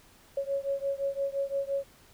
sine beating tone pair, 551 / 556.8 Hz, C#5 / C#5, -11 / +8 cents, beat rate 5.8 Hz, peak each -31 / -32 dBFS, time 0.37-1.84 s, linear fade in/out 5 ms, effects pink hiss -58 dBFS RMS until 2.13 s

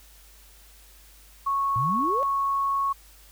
sine tone, 1104 Hz, C#6, 7 cents flat, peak -22 dBFS, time 1.46-2.93 s, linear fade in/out 10 ms
sine exponential sweep, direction up, 110 to 583 Hz, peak -27 dBFS, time 1.76-2.23 s, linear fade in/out 0 ms
effects added 50 Hz sine -52 dBFS peak until 3.31 s + white hiss -54 dBFS RMS until 3.31 s

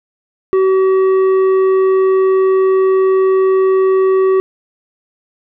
triangle tone with tanh clipping, 380.1 Hz, F#4, 47 cents sharp, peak -10 dBFS, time 0.53-4.4 s, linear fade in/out 0 ms, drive 12 dB, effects none

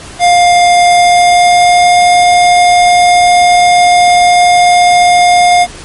square tone with pitch glide, 705 to 709.9 Hz, F5 to F5, +16 to +28 cents, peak -4 dBFS, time 0.19-5.67 s, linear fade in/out 50 ms, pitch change +12 cents, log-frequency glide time 0.86-1.91 s, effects pink hiss -29 dBFS RMS until 5.84 s + MP3 48 kbps

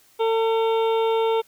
harmonic tone with a mistuned harmonic, 450 Hz, A4, 39 cents sharp, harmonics 1 / 2 / 3 / 5 / 6 / 7 / 8, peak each -19 / -25 / -35 / -38 / -40 / -42 / -37 dBFS, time 0.19-1.42 s, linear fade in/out 20 ms, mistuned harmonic 6, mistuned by +47 cents, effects white hiss -57 dBFS RMS until 1.47 s

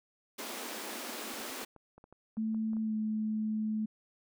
pink high-pass noise, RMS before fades -41 dBFS, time 0.38-1.65 s, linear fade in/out 10 ms, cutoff 210 Hz, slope 96 dB/octave
clicks, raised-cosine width 1 ms, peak -40 dBFS, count 12, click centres 1.34 / 1.404 / 1.502 / 1.631 / 1.763 / 1.98 / 2.041 / 2.126 / 2.37 / 2.546 / 2.733 / 2.768 s
sine tone with pitch glide, 220.1 to 216.3 Hz, A3 to A3, +1 to -29 cents, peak -30 dBFS, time 2.37-3.86 s, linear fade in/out 10 ms, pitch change -30 cents, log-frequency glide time 2.82-2.94 s
effects none

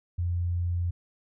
sine tone, 87.31 Hz, F2, in tune, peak -25 dBFS, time 0.18-0.91 s, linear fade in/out 10 ms, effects none

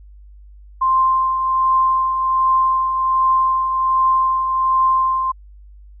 sine tone with tremolo, 1048 Hz, C6, 2 cents sharp, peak -11 dBFS, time 0.81-5.32 s, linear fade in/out 10 ms, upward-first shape triangle, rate 1.3 Hz, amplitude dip 50%, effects added 50 Hz sine -39 dBFS peak until 6 s

